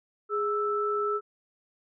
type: tone pair together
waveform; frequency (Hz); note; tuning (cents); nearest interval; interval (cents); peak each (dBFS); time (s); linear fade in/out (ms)
sine; 415 / 1318.5; G#4 / E6; -1 / 0; octave + minor sixth; 2001; -28; 0.29-1.21; 50
effects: none